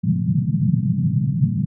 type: band-pass noise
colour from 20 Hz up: white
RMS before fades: -19 dBFS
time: 0.03-1.66 s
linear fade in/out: 10 ms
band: 110 to 190 Hz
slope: 48 dB/octave
effects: none